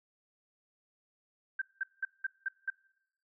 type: tone bursts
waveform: sine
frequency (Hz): 1568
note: G6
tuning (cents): 0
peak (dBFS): -30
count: 6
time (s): 1.59-2.702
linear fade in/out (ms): 5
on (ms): 27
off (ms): 190
effects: noise-tail reverb RT60 0.8 s tail -23 dB re dry